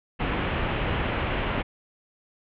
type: low-pass noise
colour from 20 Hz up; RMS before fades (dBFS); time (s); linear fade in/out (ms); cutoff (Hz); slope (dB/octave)
pink; -27; 0.19-1.63; 20; 3100; 48
effects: none